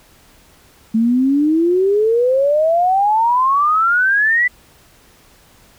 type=exponential sweep; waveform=sine; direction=up; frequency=218.6 to 2000 Hz; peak=-11 dBFS; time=0.94-4.48 s; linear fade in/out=10 ms; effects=pink hiss -49 dBFS RMS until 5.78 s